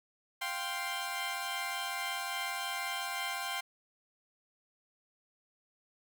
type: chord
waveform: 15% pulse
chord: F suspended second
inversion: none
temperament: equal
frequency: 698.5 / 784 / 1046.5 Hz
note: F5 / G5 / C6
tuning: 0 / 0 / 0 cents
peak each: -35 / -32 / -32 dBFS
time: 0.41-3.61 s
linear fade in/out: 10 ms
effects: none